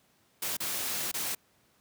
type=noise with dropouts; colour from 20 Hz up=white; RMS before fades=-33 dBFS; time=0.42-1.35 s; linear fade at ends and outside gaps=5 ms; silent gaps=0.569-0.602 / 1.116-1.14 s; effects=pink hiss -67 dBFS RMS until 1.8 s + high-pass 100 Hz 12 dB/octave